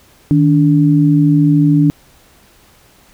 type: tone pair together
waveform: sine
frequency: 155.56 / 289 Hz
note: D#3 / D4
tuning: 0 / -28 cents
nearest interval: major seventh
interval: 1072 cents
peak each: -10 dBFS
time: 0.31-1.9 s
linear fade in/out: 0 ms
effects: pink hiss -48 dBFS RMS until 3.13 s